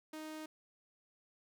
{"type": "tone", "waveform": "sawtooth", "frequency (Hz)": 311.1, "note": "D#4", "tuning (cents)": 0, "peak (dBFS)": -40, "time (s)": [0.13, 0.46], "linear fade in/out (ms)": 5, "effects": []}